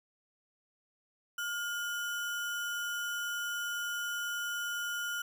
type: tone with sample-and-hold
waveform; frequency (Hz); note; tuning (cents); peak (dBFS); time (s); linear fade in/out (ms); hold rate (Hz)
sine; 1419; F6; +27; -33; 1.38-5.22; 5; 4410
effects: none